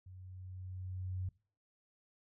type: tone with level ramp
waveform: sine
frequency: 92.5 Hz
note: F#2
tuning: in tune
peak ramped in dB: -50 to -35 dBFS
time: 0.06-1.29 s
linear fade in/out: 5 ms
effects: noise-tail reverb RT60 0.4 s tail -22 dB re dry